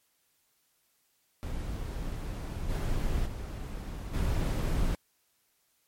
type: noise with level steps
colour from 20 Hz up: brown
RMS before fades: -35 / -30 / -37 / -28 dBFS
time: 1.43-4.95 s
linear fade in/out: 0 ms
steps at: 2.69 / 3.25 / 4.13 s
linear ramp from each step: 20 ms
effects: white hiss -72 dBFS RMS until 5.87 s + MP3 64 kbps